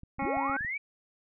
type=clicks; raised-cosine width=5 ms; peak=-33 dBFS; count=8; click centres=0.034 / 0.186 / 0.221 / 0.251 / 0.371 / 0.497 / 0.609 / 0.648 s
type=harmonic tone; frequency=274 Hz; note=C#4; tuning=20 cents flat; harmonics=1 / 2 / 3 / 4 / 5 / 7 / 8 / 9; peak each=-35 / -40 / -33 / -39 / -42 / -43 / -39 / -48 dBFS; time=0.19-0.57 s; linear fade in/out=5 ms
type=linear sweep; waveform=sine; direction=up; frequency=164.81 to 2349 Hz; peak=-31 dBFS; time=0.22-0.78 s; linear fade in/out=10 ms
effects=none